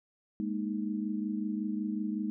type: chord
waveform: sine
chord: Ab suspended second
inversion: none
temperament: equal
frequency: 207.7 / 233.1 / 311.1 Hz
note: Ab3 / Bb3 / Eb4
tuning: 0 / 0 / 0 cents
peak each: -33 / -37 / -36 dBFS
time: 0.4-2.3 s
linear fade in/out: 0 ms
effects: none